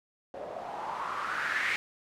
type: noise with low-pass filter sweep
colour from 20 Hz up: blue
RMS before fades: -34 dBFS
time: 0.34-1.76 s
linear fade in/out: 0 ms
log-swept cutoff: 540 to 2100 Hz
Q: 4.6
effects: none